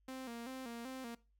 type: tone with vibrato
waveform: sawtooth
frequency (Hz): 247.2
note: B3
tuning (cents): +2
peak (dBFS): -40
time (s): 0.08-1.15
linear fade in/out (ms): 5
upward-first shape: square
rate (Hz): 2.6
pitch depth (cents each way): 96
effects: noise-tail reverb RT60 0.3 s tail -20 dB re dry + added 50 Hz sine -70 dBFS peak until 1.39 s